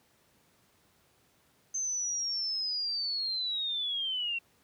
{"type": "linear sweep", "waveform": "sine", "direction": "down", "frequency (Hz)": [6280, 2709], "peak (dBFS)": -30, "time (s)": [1.74, 4.39], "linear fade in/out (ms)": 10, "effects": ["pink hiss -67 dBFS RMS until 4.63 s", "high-pass 80 Hz 12 dB/octave"]}